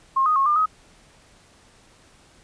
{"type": "tone with pitch steps", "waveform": "sine", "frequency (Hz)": [1071, 1242, 1088, 1200, 1265], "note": ["C6", "D#6", "C#6", "D6", "D#6"], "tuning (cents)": [40, -3, -33, 37, 28], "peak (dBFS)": -16, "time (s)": [0.16, 0.66], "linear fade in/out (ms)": 10, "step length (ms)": 100, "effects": ["pink hiss -54 dBFS RMS until 2.43 s", "resampled to 22050 Hz"]}